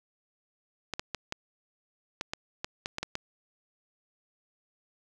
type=clicks; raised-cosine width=0.2 ms; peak=-15 dBFS; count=11; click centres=0.937 / 0.995 / 1.147 / 1.324 / 2.211 / 2.335 / 2.645 / 2.859 / 2.984 / 3.03 / 3.154 s; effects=none